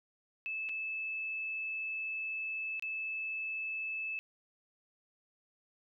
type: tone with dropouts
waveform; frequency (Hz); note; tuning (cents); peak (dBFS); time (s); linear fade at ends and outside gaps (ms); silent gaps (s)
sine; 2616; E7; -14; -35; 0.46-4.19; 0; 0.689-0.693 / 2.796-2.824
effects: none